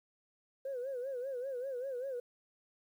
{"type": "tone with vibrato", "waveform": "sine", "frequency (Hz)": 517, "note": "C5", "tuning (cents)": -21, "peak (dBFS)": -35, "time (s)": [0.65, 2.2], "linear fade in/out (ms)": 5, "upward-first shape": "sine", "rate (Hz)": 5.1, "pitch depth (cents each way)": 120, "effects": ["tanh soft clip ceiling -33 dBFS", "11-bit"]}